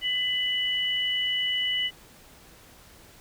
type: tone pair together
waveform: sine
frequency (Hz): 2008 / 2960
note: B6 / F#7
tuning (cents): +28 / 0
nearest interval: perfect fifth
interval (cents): 672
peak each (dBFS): -30 / -25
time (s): 0.01-1.91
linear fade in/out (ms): 50
effects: pink hiss -52 dBFS RMS until 3.2 s